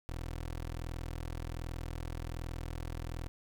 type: tone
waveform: 20% pulse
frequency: 41.3 Hz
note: E1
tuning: 4 cents sharp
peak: -33 dBFS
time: 0.09-3.28 s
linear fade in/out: 0 ms
effects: none